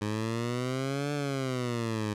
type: exponential two-way sweep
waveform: 15% pulse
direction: up then down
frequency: 103.83 to 146.83 to 103.83 Hz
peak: -23 dBFS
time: 0.01-2.14 s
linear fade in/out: 10 ms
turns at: 1.13 s
effects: low-pass 9000 Hz 12 dB/octave